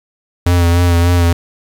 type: tone with vibrato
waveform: square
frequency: 86.7 Hz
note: F2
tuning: 12 cents flat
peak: -9 dBFS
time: 0.46-1.33 s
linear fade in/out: 5 ms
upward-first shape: sine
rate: 3.4 Hz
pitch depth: 32 cents each way
effects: 7-bit